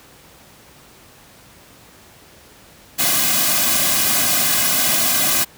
white noise with comb filter, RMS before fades -17 dBFS, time 2.98-5.45 s, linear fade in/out 20 ms, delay 2.2 ms, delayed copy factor -0.95, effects pink hiss -46 dBFS RMS until 5.57 s + high-pass 60 Hz 12 dB/octave

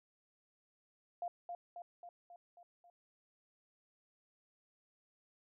sine tone with echo, 698.5 Hz, F5, in tune, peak -37 dBFS, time 1.22-1.28 s, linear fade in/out 2 ms, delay 270 ms, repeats 6, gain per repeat -4 dB, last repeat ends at 2.9 s, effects none

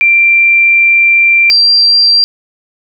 sine tone pair in turn, 2362 / 4724 Hz, D7 / D8, +9 / +9 cents, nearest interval octave, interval 1200 cents, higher second, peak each -4 dBFS, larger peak neither, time 0.01-1.5 / 1.5-2.24 s, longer first, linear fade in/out 0 ms, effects none

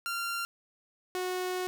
sawtooth tone pair in turn, 1383 / 366.3 Hz, F6 / F#4, -17 / -17 cents, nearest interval octave + major seventh, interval 2300 cents, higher first, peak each -28 / -27 dBFS, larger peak second, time 0.06-0.45 / 1.15-1.67 s, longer second, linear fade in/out 0 ms, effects none

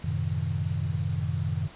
sine chord, F# diminished seventh, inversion none, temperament equal with one note detuned, 92.5 / 110 / 130.81 / 156.19 Hz, F#2 / A2 / C3 / Eb3, 0 / 0 / 0 / +7 cents, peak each -30 / -33 / -32 / -31 dBFS, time 0.04-1.68 s, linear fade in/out 5 ms, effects pink hiss -48 dBFS RMS until 1.75 s + resampled to 8000 Hz

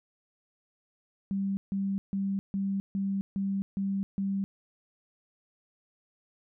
sine tone bursts, 196 Hz, G3, in tune, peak -27 dBFS, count 8, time 1.31-4.44 s, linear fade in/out 0 ms, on 260 ms, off 150 ms, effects none

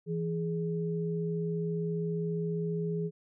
sine tone pair together, 165.72 / 417.6 Hz, E3 / G#4, +9 / +10 cents, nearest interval octave + major third, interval 1601 cents, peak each -31 / -34 dBFS, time 0.06-3.11 s, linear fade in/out 50 ms, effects none

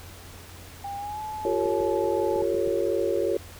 sine tone with pitch glide, 801 to 858.5 Hz, G5 to A5, +37 to -43 cents, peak -31 dBFS, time 0.84-2.42 s, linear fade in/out 5 ms, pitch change +120 cents, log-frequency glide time 0.97-1.21 s
sine chord, G half-diminished seventh, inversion third, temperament equal with one note detuned, 349.2 / 392 / 454.7 / 554.4 Hz, F4 / G4 / Bb4 / Db5, 0 / 0 / -43 / 0 cents, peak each -28 dBFS, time 1.45-3.37 s, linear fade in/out 2 ms
clicks, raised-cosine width 3 ms, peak -28 dBFS, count 6, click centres 1.657 / 1.807 / 2.36 / 2.423 / 2.545 / 2.675 s
effects added 88 Hz sine -46 dBFS peak until 3.59 s + pink hiss -46 dBFS RMS until 3.59 s

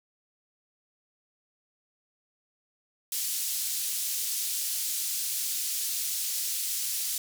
white band-pass noise, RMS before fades -31 dBFS, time 3.12-7.18 s, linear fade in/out 2 ms, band 4300 to 15000 Hz, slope 12 dB/octave, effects none

